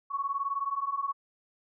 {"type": "beating tone pair", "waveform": "sine", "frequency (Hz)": [1100, 1119], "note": ["C#6", "C#6"], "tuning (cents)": [-14, 16], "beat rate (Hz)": 19, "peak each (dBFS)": [-33, -31], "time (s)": [0.1, 1.13], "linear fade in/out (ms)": 20, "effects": []}